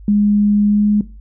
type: tone with pitch glide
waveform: sine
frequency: 206.5 to 208.3 Hz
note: G#3 to G#3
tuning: -10 to +5 cents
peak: -10 dBFS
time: 0.08-1.01 s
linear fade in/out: 2 ms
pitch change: +15 cents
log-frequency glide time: 0.66-0.87 s
effects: noise-tail reverb RT60 0.3 s tail -17 dB re dry + added 50 Hz sine -34 dBFS peak until 1.2 s